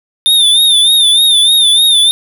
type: tone with vibrato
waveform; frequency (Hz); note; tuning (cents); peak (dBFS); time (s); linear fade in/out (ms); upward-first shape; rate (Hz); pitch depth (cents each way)
square; 3604; A7; +41; -6; 0.26-2.11; 0; sine; 3.3; 74
effects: none